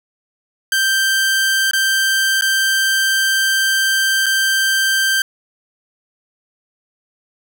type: tone with dropouts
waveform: sawtooth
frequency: 1568 Hz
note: G6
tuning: in tune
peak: -10 dBFS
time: 0.72-5.22 s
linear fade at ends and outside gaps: 2 ms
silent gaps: 1.711-1.733 / 2.411-2.421 / 4.26-4.264 s
effects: none